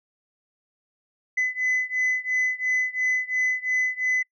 sine beating tone pair, 2013 / 2015.9 Hz, B6 / B6, +33 / +35 cents, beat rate 2.9 Hz, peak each -23 / -24 dBFS, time 1.37-4.23 s, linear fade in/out 10 ms, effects noise-tail reverb RT60 0.1 s tail -25 dB re dry + tanh soft clip ceiling -18 dBFS

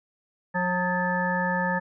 harmonic tone with a mistuned harmonic, 180 Hz, F#3, 47 cents flat, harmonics 1 / 3 / 5 / 7 / 9 / 10, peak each -28 / -31 / -28 / -37 / -40 / -28 dBFS, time 0.54-1.8 s, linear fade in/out 20 ms, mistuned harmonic 10, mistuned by -58 cents, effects none

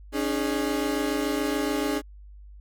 35% pulse chord, C# suspended second, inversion none, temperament equal with one note detuned, 277.2 / 304.2 / 415.3 Hz, C#4 / D#4 / G#4, 0 / -39 / 0 cents, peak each -27 / -27 / -28 dBFS, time 0.12-2.02 s, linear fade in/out 50 ms, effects added 50 Hz sine -43 dBFS peak until 2.6 s

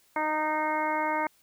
harmonic tone, 308.2 Hz, D#4, 16 cents flat, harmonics 1 / 2 / 3 / 4 / 5 / 6 / 7, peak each -35 / -33 / -28 / -36 / -37 / -40 / -35 dBFS, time 0.16-1.27 s, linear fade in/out 2 ms, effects white hiss -64 dBFS RMS until 1.42 s

